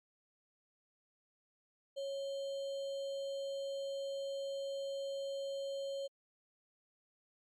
sine tone with sample-and-hold, 551 Hz, C#5, 11 cents flat, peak -37 dBFS, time 1.96-6.08 s, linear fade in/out 20 ms, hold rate 3675 Hz, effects low-pass 6000 Hz 12 dB/octave + MP3 64 kbps

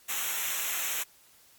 white noise with comb filter, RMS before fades -31 dBFS, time 0.08-1.04 s, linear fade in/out 20 ms, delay 0.21 ms, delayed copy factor -0.85, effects white hiss -59 dBFS RMS until 1.58 s + MP3 96 kbps

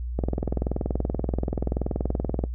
click train, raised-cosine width 2 ms, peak -12 dBFS, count 48, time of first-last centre 0.19-2.439 s, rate 20.9 Hz, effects noise-tail reverb RT60 0.1 s tail -19 dB re dry + added 60 Hz sine -28 dBFS peak until 2.54 s

